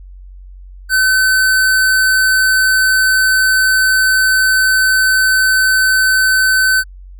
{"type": "tone", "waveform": "square", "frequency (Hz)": 1524, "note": "G6", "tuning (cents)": -49, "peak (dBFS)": -10, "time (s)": [0.89, 6.84], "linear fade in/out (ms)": 50, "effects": ["added 46 Hz sine -32 dBFS peak until 7.19 s"]}